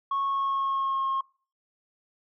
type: tone with pitch glide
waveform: sine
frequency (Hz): 1100 to 1076.7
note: C#6 to C6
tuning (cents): -14 to +49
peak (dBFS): -23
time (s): 0.11-1.21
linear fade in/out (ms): 5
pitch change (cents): -37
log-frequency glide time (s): 0.24-1.1
effects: noise-tail reverb RT60 0.4 s tail -24 dB re dry + tanh soft clip ceiling -22 dBFS